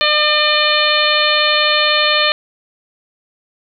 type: harmonic tone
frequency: 602 Hz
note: D5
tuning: 43 cents sharp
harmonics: 1 / 2 / 3 / 4 / 5 / 6 / 7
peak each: -19 / -19 / -19 / -19 / -19 / -19 / -19 dBFS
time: 0.01-2.32 s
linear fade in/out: 0 ms
effects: none